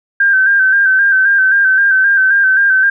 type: tone with vibrato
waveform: sine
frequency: 1568 Hz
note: G6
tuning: in tune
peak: -7 dBFS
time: 0.2-2.9 s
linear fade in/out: 5 ms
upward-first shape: square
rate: 3.8 Hz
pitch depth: 38 cents each way
effects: none